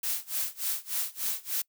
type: noise with tremolo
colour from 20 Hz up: blue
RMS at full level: -29 dBFS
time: 0.03-1.62 s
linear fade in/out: 5 ms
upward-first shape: sine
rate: 3.4 Hz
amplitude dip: 95%
effects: noise-tail reverb RT60 0.1 s tail -25 dB re dry